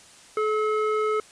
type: tone with low-pass filter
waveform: square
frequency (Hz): 430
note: A4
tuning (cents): -40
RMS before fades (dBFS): -24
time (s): 0.37-1.2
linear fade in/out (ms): 2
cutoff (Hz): 1600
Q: 2.4
effects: white hiss -50 dBFS RMS until 1.31 s + resampled to 22050 Hz